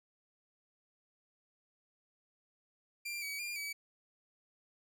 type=tone with pitch steps; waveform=sawtooth; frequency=2375 / 2272 / 2402 / 2285 Hz; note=D7 / C#7 / D7 / D7; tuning=+19 / +42 / +38 / -48 cents; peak=-35 dBFS; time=3.05-3.73 s; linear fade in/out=10 ms; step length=170 ms; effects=none